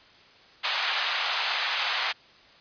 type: band-pass noise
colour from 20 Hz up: white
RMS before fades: -28 dBFS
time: 0.63-2.13 s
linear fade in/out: 20 ms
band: 730 to 4100 Hz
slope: 24 dB/octave
effects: white hiss -54 dBFS RMS until 2.6 s + resampled to 11025 Hz